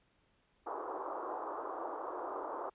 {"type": "band-pass noise", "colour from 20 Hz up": "white", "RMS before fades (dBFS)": -41, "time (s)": [0.66, 2.7], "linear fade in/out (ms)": 10, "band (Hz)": [320, 1200], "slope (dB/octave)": 48, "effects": ["pink hiss -73 dBFS RMS until 2.74 s", "resampled to 8000 Hz"]}